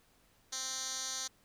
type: tone with band-pass filter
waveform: 10% pulse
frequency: 261.6 Hz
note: C4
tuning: in tune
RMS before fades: -39 dBFS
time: 0.52-1.28 s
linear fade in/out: 10 ms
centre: 5600 Hz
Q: 4.1
effects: pink hiss -68 dBFS RMS until 1.44 s